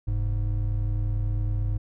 triangle tone pair together, 44.18 / 103.83 Hz, F1 / G#2, +21 / 0 cents, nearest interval octave + minor third, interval 1479 cents, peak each -24 dBFS, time 0.07-1.78 s, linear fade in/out 10 ms, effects none

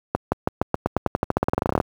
accelerating click train, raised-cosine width 1 ms, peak -4 dBFS, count 23, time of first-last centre 0.15-1.802 s, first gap 170 ms, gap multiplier 0.91, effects high-pass 60 Hz 12 dB/octave + 7-bit

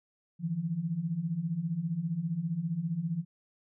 sine beating tone pair, 155.56 / 170.56 Hz, D#3 / F3, 0 / -41 cents, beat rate 15 Hz, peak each -35 / -31 dBFS, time 0.39-3.25 s, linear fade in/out 50 ms, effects none

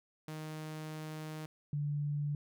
sawtooth / sine tone pair in turn, 155.56 / 146.11 Hz, D#3 / D3, 0 / -9 cents, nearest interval minor second, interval 109 cents, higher first, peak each -37 / -32 dBFS, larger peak second, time 0.28-1.46 / 1.73-2.35 s, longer first, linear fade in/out 2 ms, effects none

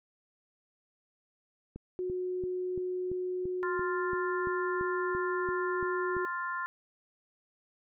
click train, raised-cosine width 3 ms, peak -29 dBFS, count 14, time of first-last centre 1.76-6.167 s, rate 2.95 Hz
sine tone, 365.2 Hz, F#4, 23 cents flat, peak -31 dBFS, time 1.99-6.25 s, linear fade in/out 0 ms
sine chord, F major, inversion second, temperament equal, 1046.5 / 1396.9 / 1760 Hz, C6 / F6 / A6, 0 / 0 / 0 cents, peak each -35 / -37 / -39 dBFS, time 3.63-6.66 s, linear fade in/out 0 ms
effects none

